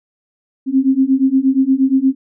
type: beating tone pair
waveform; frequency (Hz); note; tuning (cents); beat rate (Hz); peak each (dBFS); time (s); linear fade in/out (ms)
sine; 261.6 / 270.1; C4 / C#4; 0 / -45; 8.5; -14 / -13; 0.66-2.15; 50
effects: none